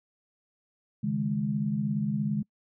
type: chord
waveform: sine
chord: C# suspended second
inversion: none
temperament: equal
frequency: 138.59 / 155.56 / 207.7 Hz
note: C#3 / D#3 / G#3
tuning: 0 / 0 / 0 cents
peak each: -32 / -32 / -28 dBFS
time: 1.03-2.43 s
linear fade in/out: 10 ms
effects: noise-tail reverb RT60 0.1 s tail -26 dB re dry